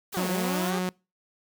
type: noise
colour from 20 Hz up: white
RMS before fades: -39 dBFS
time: 0.12-0.71 s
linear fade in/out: 10 ms
type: linear two-way sweep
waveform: 15% pulse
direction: down then up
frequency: 415.3 to 162.8 to 415.3 Hz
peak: -25 dBFS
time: 0.14-0.79 s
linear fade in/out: 5 ms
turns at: 0.29 s
type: tone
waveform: sawtooth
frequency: 183 Hz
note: F#3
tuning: 19 cents flat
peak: -22 dBFS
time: 0.17-0.89 s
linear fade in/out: 0 ms
effects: noise-tail reverb RT60 0.3 s tail -26 dB re dry